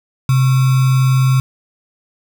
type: tone with sample-and-hold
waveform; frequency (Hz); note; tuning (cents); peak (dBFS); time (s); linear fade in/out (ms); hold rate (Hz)
sine; 130.81; C3; 0; -9; 0.29-1.4; 2; 1225
effects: none